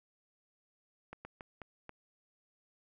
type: slowing click train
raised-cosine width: 0.5 ms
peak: -30 dBFS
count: 5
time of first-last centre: 1.13-1.893 s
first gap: 120 ms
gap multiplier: 1.32
effects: none